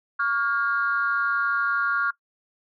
sine tone cluster, 1128 / 1407 / 1621 Hz, C#6 / F6 / G#6, +30 / +12 / -42 cents, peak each -26 / -22 / -30 dBFS, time 0.19-2.11 s, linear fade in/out 10 ms, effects noise-tail reverb RT60 0.1 s tail -20 dB re dry + tanh soft clip ceiling -13 dBFS

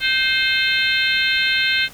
harmonic tone with a mistuned harmonic, 519 Hz, C5, 14 cents flat, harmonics 3 / 4 / 5 / 6 / 7 / 8, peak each -21 / -22 / -23 / -24 / -24 / -25 dBFS, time 0-1.89 s, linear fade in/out 50 ms, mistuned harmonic 4, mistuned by +32 cents, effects pink hiss -42 dBFS RMS until 1.93 s

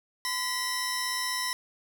sawtooth tone cluster, 1018 / 1940 / 5360 Hz, C6 / B6 / E8, -48 / -31 / +28 cents, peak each -30 dBFS, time 0.25-1.53 s, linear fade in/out 0 ms, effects none

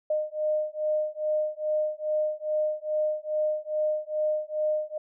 sine beating tone pair, 611 / 613.4 Hz, D#5 / D#5, -32 / -25 cents, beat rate 2.4 Hz, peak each -28 dBFS, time 0.1-4.98 s, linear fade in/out 5 ms, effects none

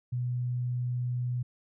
sine tone, 123.47 Hz, B2, in tune, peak -28 dBFS, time 0.12-1.43 s, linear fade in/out 10 ms, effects none

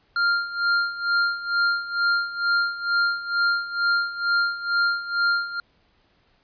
square tone with tremolo, 1396.9 Hz, F6, in tune, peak -18 dBFS, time 0.16-5.6 s, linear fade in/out 2 ms, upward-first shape sine, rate 2.2 Hz, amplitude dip 80%, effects pink hiss -63 dBFS RMS until 6.43 s + resampled to 11025 Hz

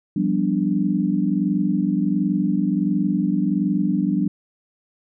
sine chord, G dominant seventh, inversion third, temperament equal, 174.61 / 196 / 246.9 / 293.7 Hz, F3 / G3 / B3 / D4, 0 / 0 / 0 / 0 cents, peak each -24 / -21 / -26 / -23 dBFS, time 0.16-4.28 s, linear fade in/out 5 ms, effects none

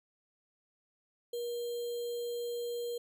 sine tone with sample-and-hold, 476.1 Hz, A#4, 37 cents sharp, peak -34 dBFS, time 1.33-2.98 s, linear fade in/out 5 ms, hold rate 3675 Hz, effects none

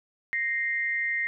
sine tone pair together, 1861.2 / 2093 Hz, A#6 / C7, -3 / 0 cents, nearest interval major second, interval 203 cents, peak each -28 dBFS, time 0.33-1.27 s, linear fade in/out 0 ms, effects none

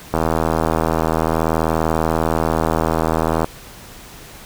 click train, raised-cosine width 1 ms, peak -3 dBFS, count 267, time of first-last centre 0.14-3.444 s, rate 80.5 Hz, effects pink hiss -39 dBFS RMS until 4.45 s

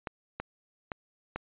clicks, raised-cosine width 0.5 ms, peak -19 dBFS, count 4, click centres 0.072 / 0.4 / 0.918 / 1.36 s, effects resampled to 8000 Hz

